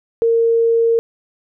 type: tone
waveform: sine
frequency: 459.9 Hz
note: A#4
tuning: 23 cents flat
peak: -11 dBFS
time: 0.22-0.99 s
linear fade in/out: 0 ms
effects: none